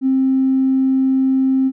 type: tone with tanh clipping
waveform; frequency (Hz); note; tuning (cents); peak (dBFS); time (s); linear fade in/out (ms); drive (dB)
triangle; 264.4; C4; +18; -12; 0.01-1.72; 50; 4
effects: none